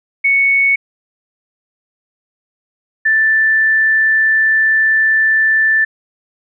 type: tone pair in turn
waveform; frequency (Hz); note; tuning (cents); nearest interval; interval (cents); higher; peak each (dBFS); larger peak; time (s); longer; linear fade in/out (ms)
sine; 2217 / 1764.7; C#7 / A6; 0 / +5; major third; 395; first; -9; neither; 0.24-0.76 / 3.05-5.85; second; 10
effects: none